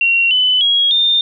sine tone with pitch steps, 2744 / 3010 / 3301 / 3621 Hz, F7 / F#7 / G#7 / A7, -31 / +29 / -11 / +49 cents, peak -10 dBFS, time 0.01-1.21 s, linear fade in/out 2 ms, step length 300 ms, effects none

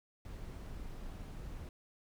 brown noise, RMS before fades -45 dBFS, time 0.25-1.69 s, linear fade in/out 2 ms, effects none

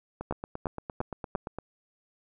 two click trains, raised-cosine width 1 ms, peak -21 / -15 dBFS, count 13 / 4, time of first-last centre 0.21-1.586 / 0.31-1.352 s, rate 8.72 / 2.88 Hz, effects none

